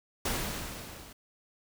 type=noise with level ramp; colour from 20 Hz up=pink; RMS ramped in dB=-30 to -50 dBFS; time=0.25-1.13 s; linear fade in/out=5 ms; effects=none